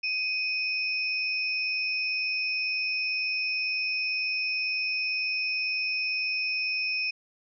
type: tone pair together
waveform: sine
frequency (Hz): 2509 / 5307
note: D#7 / E8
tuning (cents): +14 / +11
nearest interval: octave + minor second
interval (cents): 1297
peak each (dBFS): -27 / -33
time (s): 0.03-7.11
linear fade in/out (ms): 10
effects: none